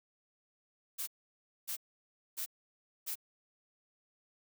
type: noise bursts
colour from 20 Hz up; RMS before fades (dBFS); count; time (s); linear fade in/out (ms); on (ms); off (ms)
blue; -38; 4; 0.98-3.156; 20; 94; 600
effects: none